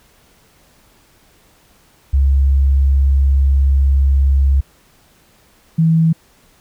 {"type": "tone pair in turn", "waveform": "sine", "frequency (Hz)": [68.3, 162.45], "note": ["C#2", "E3"], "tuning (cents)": [-25, -25], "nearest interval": "octave + minor third", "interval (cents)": 1500, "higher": "second", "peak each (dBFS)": -9, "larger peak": "neither", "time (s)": [[2.13, 4.61], [5.78, 6.13]], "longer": "first", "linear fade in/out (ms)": 10, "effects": ["pink hiss -52 dBFS RMS until 6.6 s"]}